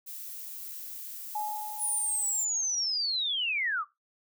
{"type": "noise", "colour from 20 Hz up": "violet", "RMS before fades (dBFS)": -41, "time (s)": [0.06, 2.45], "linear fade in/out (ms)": 20}
{"type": "tone with exponential decay", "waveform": "sine", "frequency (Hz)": 845, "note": "G#5", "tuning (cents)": 30, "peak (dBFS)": -29, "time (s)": [1.35, 2.92], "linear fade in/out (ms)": 5, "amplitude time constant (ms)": 340}
{"type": "linear sweep", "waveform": "sine", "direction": "down", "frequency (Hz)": [9956, 1108.7], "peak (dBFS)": -27, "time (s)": [1.78, 3.85], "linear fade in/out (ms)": 50}
{"effects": ["noise-tail reverb RT60 0.2 s tail -18 dB re dry"]}